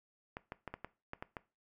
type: clicks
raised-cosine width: 0.5 ms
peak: -26 dBFS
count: 8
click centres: 0.369 / 0.521 / 0.677 / 0.74 / 0.846 / 1.134 / 1.225 / 1.368 s
effects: noise-tail reverb RT60 0.3 s tail -19 dB re dry